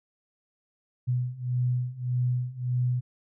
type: beating tone pair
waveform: sine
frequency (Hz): 123.47 / 125.17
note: B2 / B2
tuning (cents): 0 / +24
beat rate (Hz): 1.7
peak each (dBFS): -29 / -27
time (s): 1.07-3.01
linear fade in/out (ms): 20
effects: none